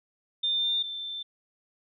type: tone pair in turn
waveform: sine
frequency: 3599 / 3554 Hz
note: A7 / A7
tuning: +38 / +17 cents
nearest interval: unison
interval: 21 cents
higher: first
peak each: -24 / -33 dBFS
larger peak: first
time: 0.43-0.83 / 0.83-1.23 s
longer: neither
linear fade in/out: 10 ms
effects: none